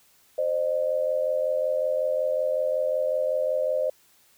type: tone pair together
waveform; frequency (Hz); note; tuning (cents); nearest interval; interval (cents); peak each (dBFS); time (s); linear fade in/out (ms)
sine; 523.3 / 608.7; C5 / D#5; 0 / -38; minor third; 262; -25; 0.38-3.9; 5
effects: white hiss -60 dBFS RMS until 4.37 s